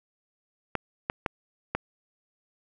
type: clicks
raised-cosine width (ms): 0.5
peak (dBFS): -11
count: 4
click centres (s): 0.753 / 1.099 / 1.262 / 1.75
effects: none